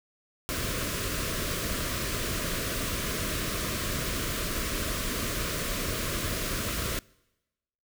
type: band-stop noise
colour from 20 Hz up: pink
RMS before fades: -31 dBFS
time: 0.49-6.99 s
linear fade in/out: 0 ms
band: 680 to 1000 Hz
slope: 96 dB/octave
effects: noise-tail reverb RT60 1.0 s tail -25 dB re dry